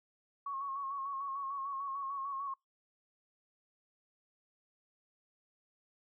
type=tone with vibrato; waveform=sine; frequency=1100 Hz; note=C#6; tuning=14 cents flat; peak=-36 dBFS; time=0.46-2.54 s; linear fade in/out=5 ms; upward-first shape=square; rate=6.7 Hz; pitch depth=35 cents each way; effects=noise-tail reverb RT60 0.2 s tail -26 dB re dry